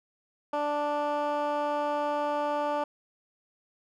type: tone with band-pass filter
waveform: 15% pulse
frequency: 293.7 Hz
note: D4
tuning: in tune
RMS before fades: -29 dBFS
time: 0.53-2.84 s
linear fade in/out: 5 ms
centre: 770 Hz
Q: 1.3
effects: none